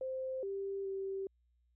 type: tone with pitch steps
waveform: sine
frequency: 522 / 393.1 / 387.8 Hz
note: C5 / G4 / G4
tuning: -4 / +5 / -19 cents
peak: -36 dBFS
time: 0.01-1.27 s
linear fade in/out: 2 ms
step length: 420 ms
effects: added 60 Hz sine -70 dBFS peak until 1.75 s